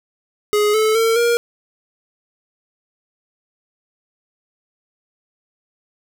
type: tone with pitch steps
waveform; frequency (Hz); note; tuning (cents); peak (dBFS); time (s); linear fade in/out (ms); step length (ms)
square; 417.8 / 435 / 453 / 471.7; G#4 / A4 / A#4 / A#4; +10 / -20 / -50 / +20; -14; 0.53-1.37; 0; 210
effects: none